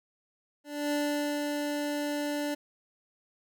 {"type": "tone with ADSR envelope", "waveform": "25% pulse", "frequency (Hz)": 292.8, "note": "D4", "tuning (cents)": -5, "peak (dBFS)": -23, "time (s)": [0.64, 2.55], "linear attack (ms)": 280, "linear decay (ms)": 480, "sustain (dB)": -3, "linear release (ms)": 12, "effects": []}